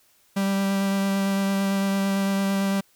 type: tone with vibrato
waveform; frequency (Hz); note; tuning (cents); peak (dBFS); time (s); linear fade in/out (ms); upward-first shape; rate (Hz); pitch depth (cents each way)
45% pulse; 196; G3; 0; -21; 0.36-2.81; 10; sine; 8.9; 10
effects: white hiss -61 dBFS RMS until 2.95 s